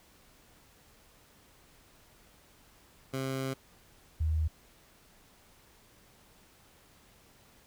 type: tone pair in turn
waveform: 15% pulse / sine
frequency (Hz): 133.2 / 78.61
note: C3 / D#2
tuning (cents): +31 / +18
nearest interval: major sixth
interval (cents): 913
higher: first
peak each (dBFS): -26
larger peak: neither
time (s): 3.13-3.54 / 4.2-4.48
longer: first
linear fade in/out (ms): 10
effects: pink hiss -61 dBFS RMS until 7.66 s